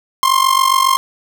45% pulse tone with amplitude modulation, 1058 Hz, C6, 19 cents sharp, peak -7 dBFS, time 0.23-0.97 s, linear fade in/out 0 ms, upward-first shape sine, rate 47.3 Hz, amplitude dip 80%, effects none

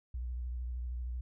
sine tone with vibrato, 61.1 Hz, B1, 18 cents flat, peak -35 dBFS, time 0.14-1.21 s, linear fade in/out 5 ms, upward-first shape sine, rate 13 Hz, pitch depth 57 cents each way, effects none

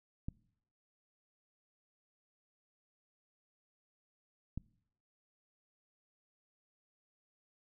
clicks, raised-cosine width 5 ms, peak -26 dBFS, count 2, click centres 0.285 / 4.576 s, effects noise-tail reverb RT60 0.7 s tail -23 dB re dry

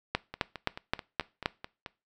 two click trains, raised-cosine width 0.3 ms, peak -22 / -10 dBFS, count 8 / 6, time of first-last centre 0.34-1.862 / 0.15-1.459 s, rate 4.6 / 3.82 Hz, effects noise-tail reverb RT60 0.3 s tail -21 dB re dry

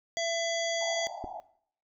harmonic tone, 670 Hz, E5, 28 cents sharp, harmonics 1 / 3 / 5 / 7 / 9 / 10, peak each -31 / -36 / -38 / -39 / -41 / -41 dBFS, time 0.17-1.07 s, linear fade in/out 0 ms
pink band-pass noise, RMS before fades -41 dBFS, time 0.81-1.4 s, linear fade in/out 0 ms, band 640 to 870 Hz, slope 96 dB/octave
clicks, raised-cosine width 2 ms, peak -26 / -28 dBFS, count 2, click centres 1.241 / 1.244 s
effects noise-tail reverb RT60 0.6 s tail -17 dB re dry

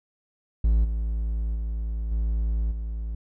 triangle tone with level steps, 55 Hz, A1, in tune, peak -15 / -22 / -24 / -20 / -26 dBFS, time 0.64-3.15 s, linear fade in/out 5 ms, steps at 0.84 / 1.55 / 2.11 / 2.71 s, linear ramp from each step 10 ms, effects none

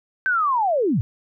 sine linear sweep, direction down, 1568 to 88.1 Hz, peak -17 dBFS, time 0.26-1.01 s, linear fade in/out 0 ms, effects none

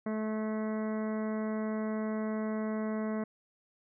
harmonic tone with a mistuned harmonic, 216.9 Hz, A3, 25 cents flat, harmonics 1 / 2 / 3 / 4 / 5 / 6 / 7 / 8 / 9 / 10, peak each -32 / -39 / -40 / -51 / -46 / -52 / -52 / -58 / -51 / -59 dBFS, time 0.06-3.24 s, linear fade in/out 5 ms, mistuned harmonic 8, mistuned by -27 cents, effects none

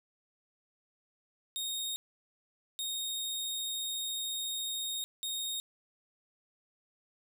sawtooth tone bursts at uneven times, 3714 Hz, A#7, 7 cents flat, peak -31 dBFS, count 3, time 1.56-1.96 / 2.79-5.04 / 5.23-5.6 s, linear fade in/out 0 ms, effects none

